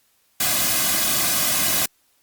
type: noise with comb filter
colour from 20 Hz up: white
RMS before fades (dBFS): -20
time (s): 0.4-1.86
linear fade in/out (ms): 5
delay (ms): 2.2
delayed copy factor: -0.75
effects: white hiss -63 dBFS RMS until 2.22 s + Opus 48 kbps